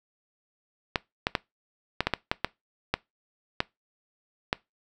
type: clicks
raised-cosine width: 0.3 ms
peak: -7 dBFS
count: 11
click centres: 0.958 / 1.269 / 1.352 / 2.006 / 2.07 / 2.137 / 2.315 / 2.446 / 2.94 / 3.604 / 4.529 s
effects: noise-tail reverb RT60 0.2 s tail -22 dB re dry